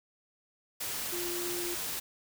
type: tone in noise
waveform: sine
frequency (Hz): 350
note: F4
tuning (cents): +4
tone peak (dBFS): -36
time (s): 1.12-1.75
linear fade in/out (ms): 10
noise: white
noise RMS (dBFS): -36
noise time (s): 0.8-2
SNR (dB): -3
effects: none